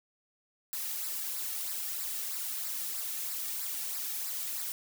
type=noise with flanger; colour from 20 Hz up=blue; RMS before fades=-36 dBFS; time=0.73-4.72 s; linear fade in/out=0 ms; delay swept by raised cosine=0.31 to 2.01 ms; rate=3.1 Hz; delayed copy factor=-0.65; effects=none